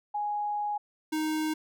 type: tone pair in turn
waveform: sine / square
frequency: 830.6 / 311.1 Hz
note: G#5 / D#4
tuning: 0 / 0 cents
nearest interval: octave + perfect fourth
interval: 1700 cents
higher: first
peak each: -28 dBFS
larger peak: neither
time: 0.14-0.78 / 1.12-1.54 s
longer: first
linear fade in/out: 10 ms
effects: none